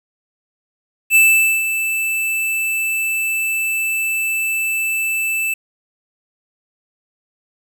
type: tone with ADSR envelope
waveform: square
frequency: 2642 Hz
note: E7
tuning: 3 cents sharp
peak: -8 dBFS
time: 1.1-5.54 s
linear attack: 55 ms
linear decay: 470 ms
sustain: -10 dB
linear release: 5 ms
effects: 8-bit